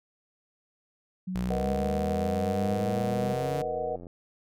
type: tone with pitch glide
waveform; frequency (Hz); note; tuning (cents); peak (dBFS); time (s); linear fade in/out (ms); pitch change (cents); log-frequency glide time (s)
sine; 185 to 199.43; F#3 to G3; 0 to +30; -30; 1.27-3.34; 10; +130; 1.53-1.68
type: exponential sweep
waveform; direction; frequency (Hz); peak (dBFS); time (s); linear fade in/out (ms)
sawtooth; up; 59.4 to 145.4; -28; 1.35-3.62; 5
type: chord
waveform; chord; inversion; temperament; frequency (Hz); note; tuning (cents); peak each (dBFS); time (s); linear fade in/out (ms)
sine; B major seventh; third; equal; 466.2 / 493.9 / 622.3 / 740; A#4 / B4 / D#5 / F#5; 0 / 0 / 0 / 0; -34; 1.5-3.96; 5
type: click train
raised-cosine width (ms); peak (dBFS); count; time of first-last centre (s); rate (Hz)
2; -31; 127; 2.62-4.068; 87
effects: none